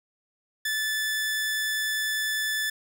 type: tone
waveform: sawtooth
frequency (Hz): 1745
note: A6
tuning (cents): -15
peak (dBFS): -22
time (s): 0.65-2.7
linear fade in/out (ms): 5
effects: none